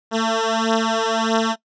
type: beating tone pair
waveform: 10% pulse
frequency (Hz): 223.6 / 225.2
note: A3 / A3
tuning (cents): +28 / +40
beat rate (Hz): 1.6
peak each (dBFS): -12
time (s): 0.11-1.56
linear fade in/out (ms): 50
effects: noise-tail reverb RT60 0.1 s tail -20 dB re dry + resampled to 16000 Hz